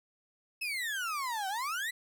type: exponential two-way sweep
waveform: 35% pulse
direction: down then up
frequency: 2637 to 748 to 2024 Hz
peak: -31 dBFS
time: 0.61-1.91 s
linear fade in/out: 10 ms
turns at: 1.48 s
effects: none